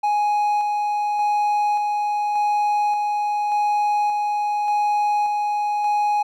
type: tone with tremolo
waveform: triangle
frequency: 832 Hz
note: G#5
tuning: 3 cents sharp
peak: -15 dBFS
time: 0.03-6.23 s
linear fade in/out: 10 ms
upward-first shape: square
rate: 0.86 Hz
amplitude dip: 25%
effects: none